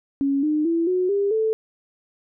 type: tone with pitch steps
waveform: sine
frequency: 277.2 / 304 / 333.5 / 365.8 / 401.2 / 440 Hz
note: C#4 / D#4 / E4 / F#4 / G4 / A4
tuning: 0 / -40 / +20 / -20 / +40 / 0 cents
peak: -18 dBFS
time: 0.21-1.53 s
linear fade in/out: 0 ms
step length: 220 ms
effects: none